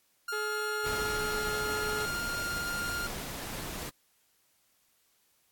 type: tone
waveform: 45% pulse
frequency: 1405 Hz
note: F6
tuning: 10 cents sharp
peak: -33 dBFS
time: 0.28-3.07 s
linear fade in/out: 5 ms
type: harmonic tone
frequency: 424.8 Hz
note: G#4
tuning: 39 cents sharp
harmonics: 1 / 2 / 3 / 4 / 5 / 6 / 7 / 8 / 9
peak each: -35 / -44 / -43 / -47 / -51 / -54 / -54 / -54 / -55 dBFS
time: 0.32-2.06 s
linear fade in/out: 10 ms
type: noise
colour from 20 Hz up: pink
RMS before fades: -39 dBFS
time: 0.85-3.9 s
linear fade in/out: 10 ms
effects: white hiss -70 dBFS RMS until 5.51 s + AAC 64 kbps